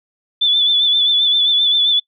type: tone with vibrato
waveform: sine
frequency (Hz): 3487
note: A7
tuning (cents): -16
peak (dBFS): -11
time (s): 0.41-2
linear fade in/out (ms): 10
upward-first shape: sine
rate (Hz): 7.6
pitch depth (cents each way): 43
effects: noise-tail reverb RT60 0.1 s tail -25 dB re dry